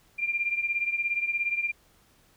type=beating tone pair; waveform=sine; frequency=2384 / 2401 Hz; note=D7 / D7; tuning=+25 / +38 cents; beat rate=17 Hz; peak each=-27 / -31 dBFS; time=0.18-1.72 s; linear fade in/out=20 ms; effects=pink hiss -62 dBFS RMS until 2.36 s